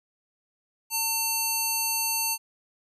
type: tone with band-pass filter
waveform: square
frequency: 900 Hz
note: A5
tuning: 39 cents sharp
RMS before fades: -27 dBFS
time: 0.9-2.38 s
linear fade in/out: 50 ms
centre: 10000 Hz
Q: 1
effects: none